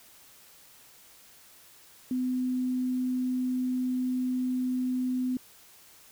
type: tone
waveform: sine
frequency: 253.5 Hz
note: B3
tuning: 45 cents sharp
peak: -26 dBFS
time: 2.11-5.37 s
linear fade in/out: 2 ms
effects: white hiss -55 dBFS RMS until 6.11 s